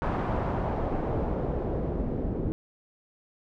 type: noise with low-pass filter sweep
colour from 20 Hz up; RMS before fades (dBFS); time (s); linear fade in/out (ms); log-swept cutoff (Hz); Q
pink; -29; 0.02-2.52; 0; 1100 to 360; 1.2
effects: none